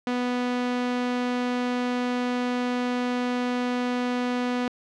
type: tone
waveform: sawtooth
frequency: 246.9 Hz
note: B3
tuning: in tune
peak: -20 dBFS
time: 0.07-4.68 s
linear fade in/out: 2 ms
effects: low-pass 4000 Hz 12 dB/octave